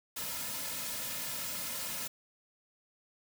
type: noise with comb filter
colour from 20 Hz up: white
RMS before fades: -38 dBFS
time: 0.16-2.08 s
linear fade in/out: 10 ms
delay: 2.6 ms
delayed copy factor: -0.75
effects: none